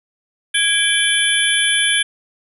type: tone cluster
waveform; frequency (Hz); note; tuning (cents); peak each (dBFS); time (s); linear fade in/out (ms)
sine; 1650 / 2333 / 3103 / 3422 / 10080; G#6 / D7 / G7 / A7 / D#9; -12 / -12 / -18 / -49 / +21; -20; 0.54-2.03; 10
effects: none